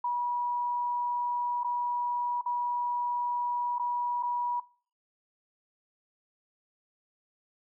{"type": "tone with dropouts", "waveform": "sine", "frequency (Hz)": 969, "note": "B5", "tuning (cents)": -33, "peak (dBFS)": -27, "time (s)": [0.04, 4.6], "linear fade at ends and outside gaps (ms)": 5, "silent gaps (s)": [[1.634, 1.644], [2.413, 2.459], [3.784, 3.795], [4.227, 4.232]], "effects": ["noise-tail reverb RT60 0.4 s tail -20 dB re dry"]}